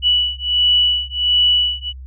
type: beating tone pair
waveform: sine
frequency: 2951 / 2952.4 Hz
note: F#7 / F#7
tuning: -5 / -4 cents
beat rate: 1.4 Hz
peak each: -16 dBFS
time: 0.02-1.93 s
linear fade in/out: 50 ms
effects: added 65 Hz sine -31 dBFS peak until 2.06 s